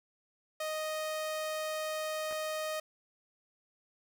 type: tone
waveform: sawtooth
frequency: 622.3 Hz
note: D#5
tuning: in tune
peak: -30 dBFS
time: 0.6-2.8 s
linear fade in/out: 5 ms
type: clicks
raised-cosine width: 0.5 ms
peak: -33 dBFS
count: 2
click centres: 2.311 / 2.326 s
effects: none